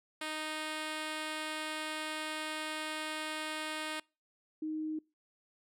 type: tone pair in turn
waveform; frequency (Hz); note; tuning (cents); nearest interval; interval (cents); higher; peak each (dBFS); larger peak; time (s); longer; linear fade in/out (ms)
5% pulse / sine; 310 / 311.3; D#4 / D#4; -6 / +1; unison; 7; second; -25 / -34; first; 0.21-4 / 4.62-4.99; first; 5
effects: noise-tail reverb RT60 0.3 s tail -26 dB re dry + low-pass 11000 Hz 12 dB/octave